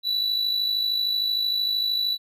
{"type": "tone with amplitude modulation", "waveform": "triangle", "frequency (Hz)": 3951, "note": "B7", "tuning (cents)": 0, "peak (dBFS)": -18, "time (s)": [0.03, 2.18], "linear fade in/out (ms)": 50, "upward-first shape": "sine", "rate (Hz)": 53.1, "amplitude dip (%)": 50, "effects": []}